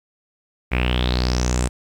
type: tone with low-pass filter sweep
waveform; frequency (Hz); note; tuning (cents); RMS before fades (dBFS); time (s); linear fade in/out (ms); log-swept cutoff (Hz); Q
sawtooth; 61.74; B1; 0; -20; 0.71-1.69; 20; 2300 to 8600; 6.6
effects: 8-bit